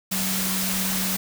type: tone in noise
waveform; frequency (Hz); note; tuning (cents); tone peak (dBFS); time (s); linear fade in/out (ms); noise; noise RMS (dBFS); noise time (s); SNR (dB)
sine; 189.3; F#3; +40; -28; 0.11-1.17; 10; white; -26; 0.11-1.17; -5
effects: none